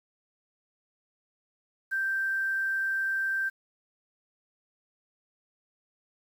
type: tone with quantisation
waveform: sine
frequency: 1568 Hz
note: G6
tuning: in tune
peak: -26 dBFS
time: 1.91-3.5 s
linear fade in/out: 20 ms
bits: 9
effects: none